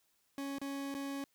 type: tone with dropouts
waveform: 40% pulse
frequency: 277.2 Hz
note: C#4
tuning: in tune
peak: -37 dBFS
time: 0.38-1.24 s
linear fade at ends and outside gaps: 1 ms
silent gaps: 0.584-0.615 / 0.942-0.949 s
effects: white hiss -75 dBFS RMS until 1.34 s